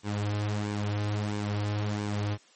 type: tone with flanger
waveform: sawtooth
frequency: 103.83 Hz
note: G#2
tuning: in tune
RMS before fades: -30 dBFS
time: 0.03-2.38 s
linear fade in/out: 50 ms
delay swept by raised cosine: 1.5 to 5.4 ms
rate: 1.5 Hz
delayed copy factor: -0.6
effects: white hiss -59 dBFS RMS until 2.55 s + MP3 32 kbps